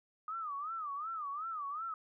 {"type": "tone with vibrato", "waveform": "sine", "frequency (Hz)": 1227, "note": "D#6", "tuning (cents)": -25, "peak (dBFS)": -37, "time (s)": [0.28, 1.94], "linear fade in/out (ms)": 2, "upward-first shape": "sine", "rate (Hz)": 2.7, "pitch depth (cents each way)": 170, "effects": []}